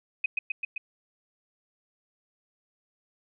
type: tone with echo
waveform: sine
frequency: 2517 Hz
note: D#7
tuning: 19 cents sharp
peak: -22 dBFS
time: 0.24-0.26 s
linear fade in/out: 5 ms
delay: 130 ms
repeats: 4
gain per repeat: -2 dB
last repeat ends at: 0.78 s
effects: none